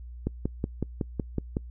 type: click train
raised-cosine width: 3 ms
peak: -14 dBFS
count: 8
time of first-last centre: 0.27-1.569 s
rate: 5.39 Hz
effects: noise-tail reverb RT60 0.1 s tail -26 dB re dry + added 60 Hz sine -39 dBFS peak until 1.7 s